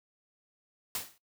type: noise with exponential decay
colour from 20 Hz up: white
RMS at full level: -31 dBFS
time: 0.95-1.18 s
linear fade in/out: 1 ms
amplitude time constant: 50 ms
effects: noise-tail reverb RT60 0.1 s tail -17 dB re dry